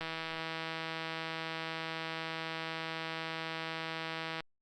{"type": "click train", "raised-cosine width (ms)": 0.3, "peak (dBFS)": -22, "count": 713, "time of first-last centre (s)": [0.01, 4.405], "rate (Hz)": 162, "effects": ["Opus 48 kbps"]}